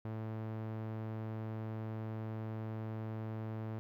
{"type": "tone with low-pass filter", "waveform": "sawtooth", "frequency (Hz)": 110, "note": "A2", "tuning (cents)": 0, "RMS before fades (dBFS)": -41, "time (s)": [0.05, 3.79], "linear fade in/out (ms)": 0, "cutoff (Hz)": 1600, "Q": 0.5, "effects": ["13-bit"]}